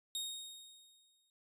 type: tone with exponential decay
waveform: sawtooth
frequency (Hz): 3729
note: A#7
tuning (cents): 0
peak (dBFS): -33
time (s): 0.15-1.3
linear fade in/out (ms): 1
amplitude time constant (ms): 250
effects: resampled to 32000 Hz